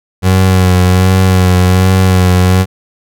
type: tone with vibrato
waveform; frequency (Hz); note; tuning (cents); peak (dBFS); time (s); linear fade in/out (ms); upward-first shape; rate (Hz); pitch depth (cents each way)
30% pulse; 92.5; F#2; 0; -3; 0.22-2.66; 50; sine; 1.3; 31
effects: none